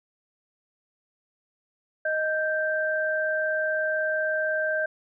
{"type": "tone pair together", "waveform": "sine", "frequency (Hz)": [623.3, 1569], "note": ["D#5", "G6"], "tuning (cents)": [3, 1], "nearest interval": "octave + major third", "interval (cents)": 1598, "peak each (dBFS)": -26, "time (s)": [2.05, 4.86], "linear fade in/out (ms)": 5, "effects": []}